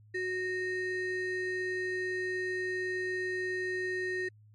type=ring-modulated tone; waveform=triangle; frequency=1108.7 Hz; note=C#6; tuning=in tune; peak=-26 dBFS; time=0.14-4.29 s; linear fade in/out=10 ms; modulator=740 Hz; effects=added 106 Hz sine -55 dBFS peak until 4.54 s + MP3 48 kbps